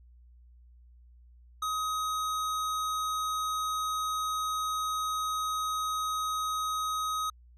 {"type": "tone", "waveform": "square", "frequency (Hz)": 1260, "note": "D#6", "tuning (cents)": 21, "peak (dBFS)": -30, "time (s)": [1.62, 7.3], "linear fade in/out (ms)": 5, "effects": ["added 60 Hz sine -53 dBFS peak until 7.57 s", "low-pass 11000 Hz 12 dB/octave"]}